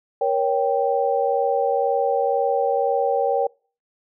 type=chord; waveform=sine; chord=G diminished; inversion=first; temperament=equal with one note detuned; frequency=472.4 / 554.4 / 784 Hz; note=Bb4 / Db5 / G5; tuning=+23 / 0 / 0 cents; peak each=-22 dBFS; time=0.21-3.47 s; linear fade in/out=5 ms; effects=noise-tail reverb RT60 0.4 s tail -26 dB re dry